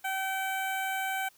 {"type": "tone with notch filter", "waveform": "15% pulse", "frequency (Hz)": 768, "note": "G5", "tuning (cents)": -36, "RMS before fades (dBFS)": -32, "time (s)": [0.04, 1.29], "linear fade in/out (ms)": 10, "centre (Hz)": 4800, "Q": 0.6, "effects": ["white hiss -62 dBFS RMS until 1.37 s"]}